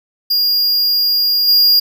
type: tone with level steps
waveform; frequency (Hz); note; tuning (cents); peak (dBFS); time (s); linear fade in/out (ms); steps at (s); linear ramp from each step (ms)
square; 4831; D8; +48; -12 / -8; 0.3-1.8; 10; 1.47; 20
effects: none